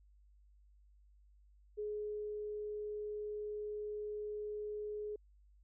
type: tone with ADSR envelope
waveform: sine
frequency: 420.2 Hz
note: G#4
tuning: 20 cents sharp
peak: -37 dBFS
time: 1.77-5.16 s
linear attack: 22 ms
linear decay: 550 ms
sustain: -2 dB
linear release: 4 ms
effects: added 50 Hz sine -62 dBFS peak until 5.63 s